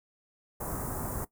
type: band-stop noise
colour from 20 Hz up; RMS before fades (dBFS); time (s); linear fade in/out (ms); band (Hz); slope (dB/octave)
pink; -35; 0.6-1.25; 10; 1300 to 8400; 24
effects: noise-tail reverb RT60 0.1 s tail -18 dB re dry